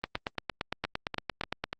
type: two click trains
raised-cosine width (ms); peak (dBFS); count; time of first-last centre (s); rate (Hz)
0.3; -16 / -14; 4 / 15; 0.85-1.73 / 0.04-1.64; 3.41 / 8.75
effects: Opus 24 kbps